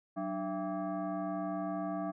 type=tone with frequency modulation; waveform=sine; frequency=186.3 Hz; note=F#3; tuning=12 cents sharp; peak=-33 dBFS; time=0.16-2.12 s; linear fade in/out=20 ms; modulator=485 Hz; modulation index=1.6; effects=none